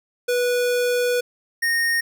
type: tone pair in turn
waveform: square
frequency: 490 / 1850 Hz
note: B4 / A#6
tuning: -14 / -14 cents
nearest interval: octave + major seventh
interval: 2300 cents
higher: second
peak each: -19 dBFS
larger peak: neither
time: 0.28-1.21 / 1.62-2.01 s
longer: first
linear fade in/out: 10 ms
effects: none